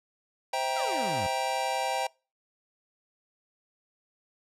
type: chord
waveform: square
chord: C dominant seventh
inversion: none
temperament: just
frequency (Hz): 523.3 / 654.1 / 784.9 / 941.9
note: C5 / E5 / G5 / Bb5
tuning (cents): 0 / -14 / +2 / +18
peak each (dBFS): -36 / -36 / -31 / -34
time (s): 0.53-2.07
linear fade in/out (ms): 5
type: exponential sweep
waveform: 25% pulse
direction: down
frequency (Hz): 726 to 82.41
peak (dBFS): -31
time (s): 0.76-1.27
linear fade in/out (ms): 5
effects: noise-tail reverb RT60 0.3 s tail -24 dB re dry + low-pass 10000 Hz 12 dB/octave